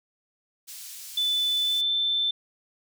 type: high-pass noise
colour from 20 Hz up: pink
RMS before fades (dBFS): -41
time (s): 0.67-1.82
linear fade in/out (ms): 20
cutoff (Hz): 4800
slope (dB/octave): 12
type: tone with pitch glide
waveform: sine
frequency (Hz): 3500 to 3541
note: A7 to A7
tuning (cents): -10 to +10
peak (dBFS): -22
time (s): 1.17-2.31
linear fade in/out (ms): 5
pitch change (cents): +20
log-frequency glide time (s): 1.61-1.91
effects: none